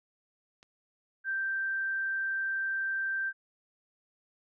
click, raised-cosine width 0.2 ms, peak -37 dBFS, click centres 0.629 s
sine tone, 1568 Hz, G6, in tune, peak -29 dBFS, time 1.24-3.33 s, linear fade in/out 50 ms
effects none

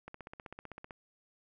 click train, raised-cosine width 0.5 ms, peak -30 dBFS, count 14, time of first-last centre 0.08-0.908 s, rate 15.7 Hz, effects none

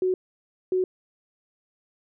sine tone bursts at uneven times, 370.4 Hz, F#4, 2 cents sharp, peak -20 dBFS, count 2, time 0.02-0.14 / 0.72-0.84 s, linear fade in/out 2 ms, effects none

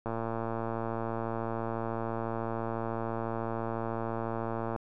click train, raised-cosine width 1 ms, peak -20 dBFS, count 537, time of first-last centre 0.06-4.762 s, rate 114 Hz, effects none

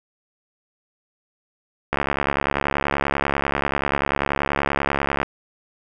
click train, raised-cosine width 0.5 ms, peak -5 dBFS, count 233, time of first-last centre 1.93-5.23 s, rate 70.3 Hz, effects none

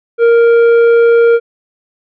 triangle tone with tanh clipping, 466.2 Hz, A#4, in tune, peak -6 dBFS, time 0.18-1.4 s, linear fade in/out 50 ms, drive 12 dB, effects none

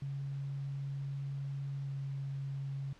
sine tone with pitch glide, 138.59 to 137.55 Hz, C#3 to C#3, 0 to -13 cents, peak -36 dBFS, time 0.02-2.93 s, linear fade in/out 2 ms, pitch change -13 cents, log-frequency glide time 1.85-1.91 s, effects pink hiss -61 dBFS RMS until 2.99 s + low-pass 5000 Hz 12 dB/octave

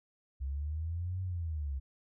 sine linear two-way sweep, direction up then down, 65.41 to 94.1 to 65.41 Hz, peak -33 dBFS, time 0.4-1.8 s, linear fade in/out 20 ms, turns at 1.22 s, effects none

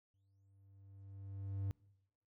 triangle tone with exponential growth, 98 Hz, G2, in tune, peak -33 dBFS, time 0.14-1.71 s, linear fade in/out 0 ms, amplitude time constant 340 ms, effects noise-tail reverb RT60 0.9 s tail -24 dB re dry

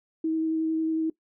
sine tone with vibrato, 320 Hz, D#4, 49 cents sharp, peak -23 dBFS, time 0.24-1.1 s, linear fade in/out 5 ms, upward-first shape square, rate 11 Hz, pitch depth 8 cents each way, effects noise-tail reverb RT60 0.1 s tail -19 dB re dry

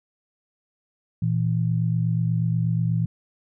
sine tone pair together, 116.54 / 164.81 Hz, A#2 / E3, 0 / 0 cents, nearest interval tritone, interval 600 cents, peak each -22 / -23 dBFS, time 1.22-3.06 s, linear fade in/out 5 ms, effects none

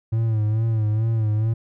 triangle tone with vibrato, 110 Hz, A2, in tune, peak -16 dBFS, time 0.12-1.54 s, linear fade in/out 10 ms, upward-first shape sine, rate 2.3 Hz, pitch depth 64 cents each way, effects none

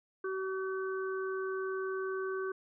harmonic tone, 380.7 Hz, F#4, 49 cents sharp, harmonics 1 / 3 / 4, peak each -34 / -42 / -42 dBFS, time 0.24-2.52 s, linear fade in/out 5 ms, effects none

